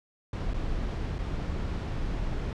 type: noise with dropouts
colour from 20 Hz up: brown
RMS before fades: -31 dBFS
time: 0.33-2.53 s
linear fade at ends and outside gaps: 2 ms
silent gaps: 0.535-0.542 / 1.184-1.188 s
effects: low-pass 5000 Hz 12 dB/octave